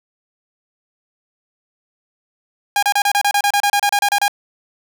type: tone bursts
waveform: sawtooth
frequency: 813 Hz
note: G#5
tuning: 37 cents flat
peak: -9 dBFS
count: 16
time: 2.76-4.281 s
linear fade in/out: 2 ms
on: 66 ms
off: 31 ms
effects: none